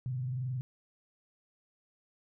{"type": "tone with frequency modulation", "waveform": "sine", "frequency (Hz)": 127.4, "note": "C3", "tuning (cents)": -46, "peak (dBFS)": -32, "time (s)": [0.06, 0.61], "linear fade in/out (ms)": 0, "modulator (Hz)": 22.1, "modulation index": 0.38, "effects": []}